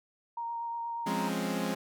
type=tone with vibrato; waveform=sine; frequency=932.3 Hz; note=A#5; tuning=in tune; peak=-33 dBFS; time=0.37-1.29 s; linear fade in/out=5 ms; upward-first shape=sine; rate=8.4 Hz; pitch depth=11 cents each way
type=chord; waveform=sawtooth; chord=Db major seventh; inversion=first; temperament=equal; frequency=174.61 / 207.7 / 261.6 / 277.2 Hz; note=F3 / Ab3 / C4 / Db4; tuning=0 / 0 / 0 / 0 cents; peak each=-32 / -30 / -32 / -36 dBFS; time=1.06-1.75 s; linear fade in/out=10 ms
effects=none